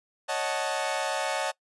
sawtooth chord, D# half-diminished seventh, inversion third, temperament equal, 554.4 / 622.3 / 740 / 880 Hz, C#5 / D#5 / F#5 / A5, 0 / 0 / 0 / 0 cents, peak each -29 dBFS, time 0.28-1.52 s, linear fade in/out 20 ms, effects noise-tail reverb RT60 0.1 s tail -22 dB re dry + resampled to 24000 Hz

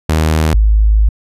sawtooth / sine tone pair in turn, 78.7 / 53.01 Hz, D#2 / G#1, +20 / +36 cents, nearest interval perfect fifth, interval 684 cents, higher first, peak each -6 dBFS, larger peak neither, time 0.09-0.54 / 0.54-1.09 s, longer second, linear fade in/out 5 ms, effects resampled to 32000 Hz

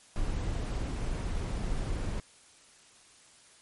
brown noise, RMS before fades -32 dBFS, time 0.16-2.2 s, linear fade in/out 0 ms, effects white hiss -58 dBFS RMS until 3.61 s + MP3 48 kbps

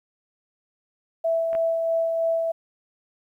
sine tone with tremolo, 659.3 Hz, E5, in tune, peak -19 dBFS, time 1.24-2.52 s, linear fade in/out 10 ms, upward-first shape sine, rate 3.1 Hz, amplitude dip 30%
clicks, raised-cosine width 0.5 ms, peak -25 / -21 dBFS, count 2, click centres 1.531 / 1.551 s
effects 10-bit

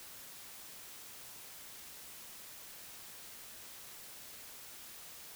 silence, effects white hiss -51 dBFS RMS until 5.35 s

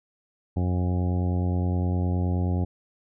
harmonic tone with a mistuned harmonic, 89.6 Hz, F2, 45 cents sharp, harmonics 1 / 2 / 3 / 4 / 5 / 6 / 7 / 8 / 9, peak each -23 / -29 / -33 / -37 / -42 / -42 / -45 / -42 / -43 dBFS, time 0.56-2.65 s, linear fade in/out 10 ms, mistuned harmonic 9, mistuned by +19 cents, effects none

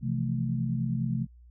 sine chord, F major seventh, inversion second, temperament equal with one note detuned, 129.98 / 164.81 / 174.61 / 220 Hz, C3 / E3 / F3 / A3, -11 / 0 / 0 / 0 cents, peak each -29 / -34 / -35 / -32 dBFS, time 0.01-1.27 s, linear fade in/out 50 ms, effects added 60 Hz sine -50 dBFS peak until 1.5 s

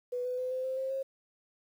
sine tone with pitch steps, 493.9 / 500.8 / 507.8 / 514.9 / 522.1 / 529.3 / 536.7 Hz, B4 / B4 / B4 / C5 / C5 / C5 / C5, 0 / +24 / +48 / -28 / -4 / +20 / +44 cents, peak -31 dBFS, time 0.12-1.03 s, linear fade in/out 10 ms, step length 130 ms, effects 10-bit

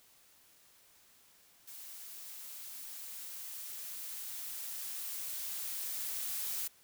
blue noise with level ramp, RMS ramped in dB -49 to -37 dBFS, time 1.67-6.68 s, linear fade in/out 10 ms, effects white hiss -64 dBFS RMS until 6.83 s

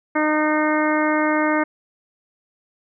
harmonic tone, 305.9 Hz, D#4, 29 cents flat, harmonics 1 / 2 / 3 / 4 / 5 / 6 / 7, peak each -20 / -23 / -25 / -26 / -27 / -28 / -28 dBFS, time 0.15-1.64 s, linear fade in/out 10 ms, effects none

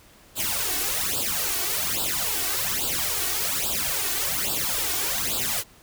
white noise with flanger, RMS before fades -26 dBFS, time 0.35-5.64 s, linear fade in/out 50 ms, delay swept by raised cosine 0.24 to 2.74 ms, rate 1.2 Hz, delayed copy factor +0.85, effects pink hiss -53 dBFS RMS until 5.82 s

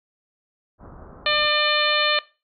pink low-pass noise, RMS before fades -43 dBFS, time 0.78-1.51 s, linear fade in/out 50 ms, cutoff 1400 Hz, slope 48 dB/octave
harmonic tone, 599 Hz, D5, 34 cents sharp, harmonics 1 / 2 / 3 / 4 / 5 / 6 / 7, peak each -25 / -25 / -25 / -25 / -25 / -25 / -25 dBFS, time 1.26-2.19 s, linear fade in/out 2 ms
effects noise-tail reverb RT60 0.3 s tail -19 dB re dry + MP3 64 kbps

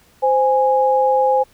sine tone pair together, 519.8 / 828 Hz, C5 / G#5, -11 / -5 cents, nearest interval minor sixth, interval 806 cents, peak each -15 dBFS, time 0.22-1.44 s, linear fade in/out 20 ms, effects pink hiss -53 dBFS RMS until 1.53 s

